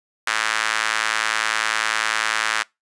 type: tone with high-pass filter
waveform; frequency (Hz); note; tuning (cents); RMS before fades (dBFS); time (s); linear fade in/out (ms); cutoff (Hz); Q
sawtooth; 110; A2; 0; -22; 0.27-2.63; 5; 1500; 1.9
effects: noise-tail reverb RT60 0.2 s tail -24 dB re dry + resampled to 22050 Hz